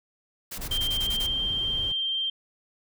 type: noise bursts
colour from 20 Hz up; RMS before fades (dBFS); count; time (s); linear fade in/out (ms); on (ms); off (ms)
white; -36; 8; 0.51-1.27; 10; 74; 24
type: noise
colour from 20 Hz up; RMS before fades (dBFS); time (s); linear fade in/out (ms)
brown; -35; 0.57-1.92; 2
type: tone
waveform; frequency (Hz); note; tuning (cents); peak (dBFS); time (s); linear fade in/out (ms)
sine; 3158; G7; +12; -25; 0.71-2.3; 5
effects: none